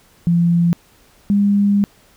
sine tone pair in turn, 171.2 / 202.1 Hz, F3 / G#3, -34 / -47 cents, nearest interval minor third, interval 287 cents, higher second, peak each -11 dBFS, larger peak neither, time 0.27-0.73 / 1.3-1.84 s, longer second, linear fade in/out 0 ms, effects pink hiss -52 dBFS RMS until 2.16 s

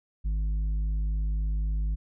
sine tone with tanh clipping, 51.91 Hz, G#1, in tune, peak -26 dBFS, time 0.24-1.96 s, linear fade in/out 20 ms, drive 6 dB, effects none

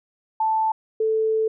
sine tone pair in turn, 880 / 440 Hz, A5 / A4, 0 / 0 cents, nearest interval octave, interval 1200 cents, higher first, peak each -18 dBFS, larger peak neither, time 0.4-0.72 / 1-1.48 s, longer second, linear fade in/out 5 ms, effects none

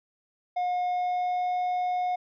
triangle tone with pitch glide, 719 to 724 Hz, F#5 to F#5, -50 to -38 cents, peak -23 dBFS, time 0.56-2.16 s, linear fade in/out 10 ms, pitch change +12 cents, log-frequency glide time 0.71-1.59 s, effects resampled to 11025 Hz

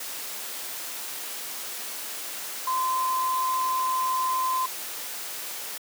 sine tone in noise, 1032 Hz, C6, 24 cents flat, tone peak -23 dBFS, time 2.67-4.66 s, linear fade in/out 5 ms, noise white, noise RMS -35 dBFS, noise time 0-5.78 s, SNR +9 dB, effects high-pass 300 Hz 12 dB/octave

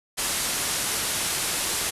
white low-pass noise, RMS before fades -27 dBFS, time 0.17-1.91 s, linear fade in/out 20 ms, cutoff 12000 Hz, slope 48 dB/octave, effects resampled to 32000 Hz

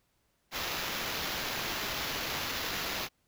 blue noise with sample-and-hold, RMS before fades -35 dBFS, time 0.51-3.09 s, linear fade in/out 50 ms, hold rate 8820 Hz, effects pink hiss -74 dBFS RMS until 3.27 s

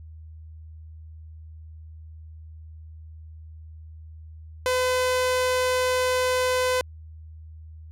sawtooth tone, 507 Hz, B4, 45 cents sharp, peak -17 dBFS, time 4.66-6.81 s, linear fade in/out 0 ms, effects added 79 Hz sine -40 dBFS peak until 7.91 s + low-pass 12000 Hz 12 dB/octave

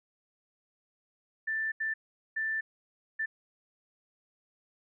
sine tone bursts at uneven times, 1770 Hz, A6, 10 cents sharp, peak -29 dBFS, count 4, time 1.47-1.72 / 1.8-1.94 / 2.36-2.61 / 3.19-3.26 s, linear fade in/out 10 ms, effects none

